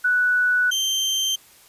sine / 30% pulse tone pair in turn, 1480 / 3136 Hz, F#6 / G7, 0 / 0 cents, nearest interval octave + minor second, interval 1300 cents, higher second, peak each -16 / -17 dBFS, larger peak first, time 0.04-0.71 / 0.71-1.36 s, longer first, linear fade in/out 10 ms, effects white hiss -51 dBFS RMS until 1.68 s + resampled to 32000 Hz

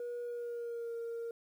sine tone with pitch glide, 481.2 to 464.3 Hz, B4 to A#4, -45 to -7 cents, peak -35 dBFS, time 0-1.31 s, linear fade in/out 2 ms, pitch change -62 cents, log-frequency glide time 0.22-0.94 s, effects tanh soft clip ceiling -36 dBFS + 11-bit

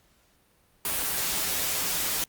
white noise with comb filter, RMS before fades -28 dBFS, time 0.85-2.24 s, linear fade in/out 2 ms, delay 8.6 ms, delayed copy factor -0.5, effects pink hiss -64 dBFS RMS until 2.28 s + Opus 48 kbps

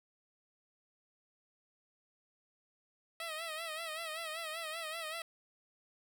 10% pulse tone with vibrato, 644 Hz, E5, 41 cents flat, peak -31 dBFS, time 3.2-5.22 s, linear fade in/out 2 ms, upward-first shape sine, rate 5.2 Hz, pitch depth 81 cents each way, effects none

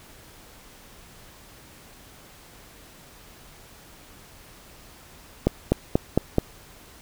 accelerating click train, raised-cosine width 2 ms, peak -4 dBFS, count 5, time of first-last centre 5.47-6.384 s, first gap 250 ms, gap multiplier 0.94, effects pink hiss -49 dBFS RMS until 7.01 s

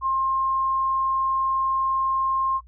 sine tone, 1063 Hz, C6, 27 cents sharp, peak -20 dBFS, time 0.01-2.61 s, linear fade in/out 50 ms, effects noise-tail reverb RT60 0.1 s tail -25 dB re dry + added 60 Hz sine -46 dBFS peak until 2.67 s

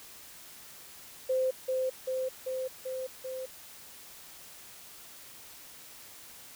sine tone with echo, 518 Hz, C5, 17 cents flat, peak -25 dBFS, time 1.29-1.51 s, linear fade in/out 10 ms, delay 390 ms, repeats 5, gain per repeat -2 dB, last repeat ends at 3.46 s, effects white hiss -50 dBFS RMS until 6.55 s

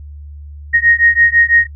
sine beating tone pair, 1864.7 / 1870.7 Hz, A#6 / A#6, 0 / +6 cents, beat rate 6 Hz, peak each -11 dBFS, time 0.73-1.67 s, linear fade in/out 20 ms, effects noise-tail reverb RT60 0.1 s tail -25 dB re dry + added 73 Hz sine -29 dBFS peak until 1.75 s

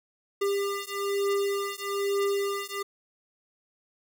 square beating tone pair, 399.1 / 400.2 Hz, G4 / G4, +31 / +36 cents, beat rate 1.1 Hz, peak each -30 dBFS, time 0.41-2.83 s, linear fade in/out 10 ms, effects none

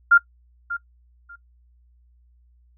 sine tone with echo, 1398 Hz, F6, 1 cent sharp, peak -9 dBFS, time 0.11-0.18 s, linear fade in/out 10 ms, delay 590 ms, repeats 2, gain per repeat -15 dB, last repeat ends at 1.36 s, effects noise-tail reverb RT60 0.1 s tail -21 dB re dry + added 60 Hz sine -54 dBFS peak until 2.77 s

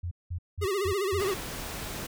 sine tone bursts, 87.31 Hz, F2, in tune, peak -30 dBFS, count 5, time 0.03-1.205 s, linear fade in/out 10 ms, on 83 ms, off 190 ms
square tone with vibrato, 392 Hz, G4, in tune, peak -27 dBFS, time 0.61-1.35 s, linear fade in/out 20 ms, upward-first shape sine, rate 15 Hz, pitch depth 110 cents each way
pink noise, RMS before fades -37 dBFS, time 1.19-2.07 s, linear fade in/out 10 ms
effects none

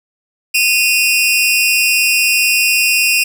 sawtooth tone pair together, 2489 / 2739 Hz, D#7 / F7, 0 / -34 cents, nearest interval major second, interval 166 cents, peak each -10 dBFS, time 0.54-3.24 s, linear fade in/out 10 ms, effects none

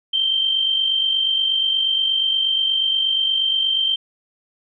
sine tone with amplitude modulation, 3136 Hz, G7, in tune, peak -14 dBFS, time 0.13-3.96 s, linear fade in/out 10 ms, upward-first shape sine, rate 48.4 Hz, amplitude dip 50%, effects none

